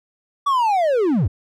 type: linear sweep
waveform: triangle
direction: down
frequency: 1158 to 67.7 Hz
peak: -13 dBFS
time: 0.46-1.28 s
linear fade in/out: 10 ms
effects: none